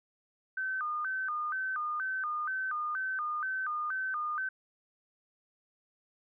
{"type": "tone with vibrato", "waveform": "sine", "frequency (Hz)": 1367, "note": "F6", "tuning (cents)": -37, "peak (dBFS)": -31, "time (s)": [0.57, 4.49], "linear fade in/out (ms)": 5, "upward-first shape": "square", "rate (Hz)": 2.1, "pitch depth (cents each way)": 200, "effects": []}